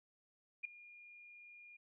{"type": "tone with ADSR envelope", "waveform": "sine", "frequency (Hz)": 2421, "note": "D#7", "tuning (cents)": -48, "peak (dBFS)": -35, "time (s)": [0.63, 1.77], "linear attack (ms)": 20, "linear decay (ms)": 4, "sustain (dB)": -20, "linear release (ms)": 10, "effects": []}